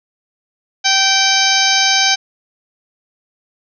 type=harmonic tone with a mistuned harmonic; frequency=777 Hz; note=G5; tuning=16 cents flat; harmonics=1 / 2 / 3 / 4 / 5 / 6 / 7 / 8; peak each=-19 / -19 / -19 / -19 / -19 / -19 / -19 / -19 dBFS; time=0.84-2.16 s; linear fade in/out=20 ms; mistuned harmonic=7; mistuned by=-46 cents; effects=none